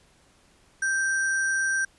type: tone with sample-and-hold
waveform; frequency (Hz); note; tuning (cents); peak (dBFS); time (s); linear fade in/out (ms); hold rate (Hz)
sine; 1568; G6; 0; -22; 0.82-1.85; 5; 7350
effects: pink hiss -60 dBFS RMS until 1.98 s + resampled to 24000 Hz